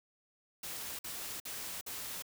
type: noise bursts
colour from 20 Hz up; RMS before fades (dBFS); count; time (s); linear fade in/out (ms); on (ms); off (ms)
white; -42; 4; 0.63-2.223; 5; 360; 51
effects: none